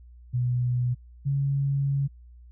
sine tone pair in turn, 123.47 / 139.17 Hz, B2 / C#3, 0 / +7 cents, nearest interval major second, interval 207 cents, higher second, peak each -22 dBFS, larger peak neither, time 0.33-0.95 / 1.25-2.08 s, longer second, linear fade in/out 20 ms, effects added 60 Hz sine -46 dBFS peak until 2.51 s

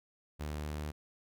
sawtooth tone, 75.1 Hz, D2, 39 cents sharp, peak -33 dBFS, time 0.39-0.92 s, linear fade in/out 20 ms, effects none

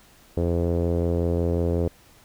sawtooth tone with low-pass filter, 85.5 Hz, F2, 36 cents flat, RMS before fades -23 dBFS, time 0.37-1.88 s, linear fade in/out 0 ms, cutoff 480 Hz, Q 3.4, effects pink hiss -54 dBFS RMS until 2.24 s

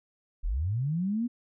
sine linear sweep, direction up, 31.44 to 246.9 Hz, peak -26 dBFS, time 0.43-1.28 s, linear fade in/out 20 ms, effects none

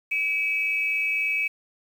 sine tone pair together, 2299 / 2576 Hz, D7 / E7, -37 / -41 cents, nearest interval major second, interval 196 cents, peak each -25 dBFS, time 0.11-1.48 s, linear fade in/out 10 ms, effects 8-bit

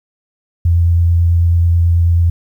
sine tone with vibrato, 85.2 Hz, F2, 42 cents flat, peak -8 dBFS, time 0.65-2.3 s, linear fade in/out 5 ms, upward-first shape sine, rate 9.2 Hz, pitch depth 13 cents each way, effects 8-bit

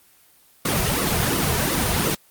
pink noise with flanger, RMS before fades -21 dBFS, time 0.65-2.15 s, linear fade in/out 5 ms, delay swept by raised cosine 1.2 to 3.7 ms, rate 2.8 Hz, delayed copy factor -0.95, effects white hiss -55 dBFS RMS until 2.3 s + Opus 24 kbps

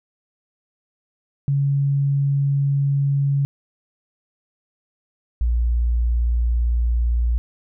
sine tone pair in turn, 140 / 58.86 Hz, C#3 / A#1, +18 / +17 cents, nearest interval octave + minor third, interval 1501 cents, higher first, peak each -16 dBFS, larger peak neither, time 1.48-3.45 / 5.41-7.38 s, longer neither, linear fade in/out 0 ms, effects none

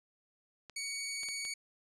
clicks, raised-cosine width 0.2 ms, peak -31 dBFS, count 4, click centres 0.697 / 1.233 / 1.287 / 1.451 s
15% pulse tone, 2244 Hz, C#7, 21 cents sharp, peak -30 dBFS, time 0.76-1.54 s, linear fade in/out 5 ms
effects resampled to 24000 Hz

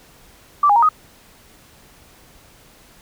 sine tone with pitch steps, 1166 / 818 / 935 / 1251 Hz, D6 / G#5 / A#5 / D#6, -13 / -26 / +5 / +9 cents, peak -10 dBFS, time 0.63-0.89 s, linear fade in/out 5 ms, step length 65 ms, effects pink hiss -49 dBFS RMS until 3.01 s

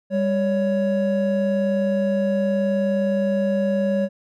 triangle tone pair together, 199 / 557.8 Hz, G3 / C#5, +26 / +11 cents, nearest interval octave + tritone, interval 1785 cents, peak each -19 dBFS, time 0.1-4.09 s, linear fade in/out 50 ms, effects none

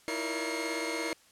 sawtooth tone cluster, 322.9 / 340.2 / 467.7 / 568 / 2146 Hz, E4 / F4 / A#4 / C#5 / C7, -36 / -45 / +6 / +42 / +43 cents, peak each -33 / -37 / -34 / -37 / -33 dBFS, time 0.08-1.13 s, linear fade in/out 0 ms, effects white hiss -61 dBFS RMS until 1.31 s + low-pass 10000 Hz 12 dB/octave

